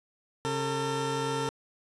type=tone pair together; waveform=20% pulse; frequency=136.4 / 451.7 Hz; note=C#3 / A4; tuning=-28 / +45 cents; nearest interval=octave + major sixth; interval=2073 cents; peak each=-28 / -25 dBFS; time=0.45-1.49 s; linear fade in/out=0 ms; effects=resampled to 22050 Hz